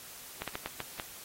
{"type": "slowing click train", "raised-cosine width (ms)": 0.3, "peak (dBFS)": -19, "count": 6, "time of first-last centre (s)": [0.42, 0.998], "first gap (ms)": 57, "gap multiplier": 1.36, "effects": ["white hiss -48 dBFS RMS until 1.24 s", "AAC 48 kbps"]}